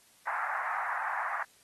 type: band-pass noise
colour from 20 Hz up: pink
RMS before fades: -34 dBFS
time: 0.27-1.43 s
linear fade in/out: 2 ms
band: 760 to 1900 Hz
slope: 48 dB/octave
effects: white hiss -62 dBFS RMS until 1.63 s + AAC 32 kbps